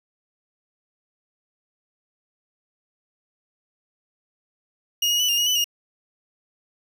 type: tone with pitch steps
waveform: 30% pulse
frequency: 2864 / 2882 / 2976 / 2809 / 2885 / 2992 / 2853 Hz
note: F7 / F#7 / F#7 / F7 / F#7 / F#7 / F7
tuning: +43 / -46 / +9 / +9 / -44 / +19 / +36 cents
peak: -16 dBFS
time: 5.02-5.643 s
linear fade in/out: 5 ms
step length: 89 ms
effects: none